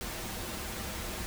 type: noise with comb filter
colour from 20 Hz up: pink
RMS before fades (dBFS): -38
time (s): 0.01-1.26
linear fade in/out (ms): 0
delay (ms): 7.1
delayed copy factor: -0.55
effects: none